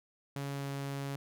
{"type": "tone with pitch glide", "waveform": "sawtooth", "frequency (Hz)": [140, 139.11], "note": ["C#3", "C#3"], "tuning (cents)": [18, 6], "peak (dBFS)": -32, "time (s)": [0.36, 1.16], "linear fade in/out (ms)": 2, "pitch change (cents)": -12, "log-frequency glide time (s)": [0.53, 0.67], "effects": []}